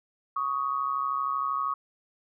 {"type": "tone pair together", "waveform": "sine", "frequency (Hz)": [1117, 1249.8], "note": ["C#6", "D#6"], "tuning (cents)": [13, 7], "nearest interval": "major second", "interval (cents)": 194, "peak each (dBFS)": [-28, -30], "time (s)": [0.36, 1.74], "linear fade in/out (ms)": 5, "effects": []}